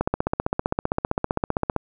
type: click train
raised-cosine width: 1 ms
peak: -7 dBFS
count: 28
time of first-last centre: 0.01-1.763 s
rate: 15.4 Hz
effects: none